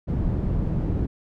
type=low-pass noise; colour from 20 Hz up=white; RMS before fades=-24 dBFS; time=0.07-1.07 s; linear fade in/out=20 ms; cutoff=160 Hz; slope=12 dB/octave; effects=none